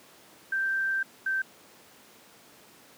sine tone pair in turn, 1568 / 1557.2 Hz, G6 / G6, 0 / -12 cents, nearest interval unison, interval 12 cents, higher first, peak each -25 dBFS, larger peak neither, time 0.52-1.03 / 1.26-1.42 s, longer first, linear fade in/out 5 ms, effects pink hiss -54 dBFS RMS until 2.97 s + high-pass 200 Hz 12 dB/octave

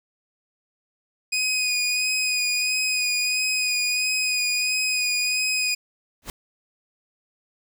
20% pulse tone with vibrato, 2489 Hz, D#7, in tune, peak -16 dBFS, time 1.32-5.75 s, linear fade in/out 10 ms, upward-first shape sine, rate 1.5 Hz, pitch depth 24 cents each way
pink noise with exponential growth, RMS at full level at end -28 dBFS, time 6.22-6.3 s, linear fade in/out 1 ms, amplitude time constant 17 ms
effects none

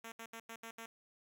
5% pulse tone bursts at uneven times, 227.5 Hz, A#3, 42 cents flat, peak -35 dBFS, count 6, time 0.04-0.12 / 0.19-0.26 / 0.33-0.4 / 0.49-0.56 / 0.63-0.71 / 0.78-0.86 s, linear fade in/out 5 ms, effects none

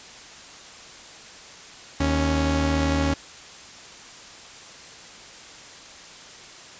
sawtooth tone pair together, 77.57 / 277.2 Hz, D#2 / C#4, -5 / 0 cents, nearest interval octave + minor seventh, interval 2205 cents, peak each -19 dBFS, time 2-3.14 s, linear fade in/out 5 ms, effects white hiss -43 dBFS RMS until 6.79 s + resampled to 16000 Hz

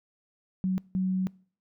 sine tone bursts at uneven times, 186.9 Hz, F#3, 18 cents sharp, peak -24 dBFS, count 2, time 0.64-0.78 / 0.95-1.27 s, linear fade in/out 0 ms, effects noise-tail reverb RT60 0.5 s tail -25 dB re dry

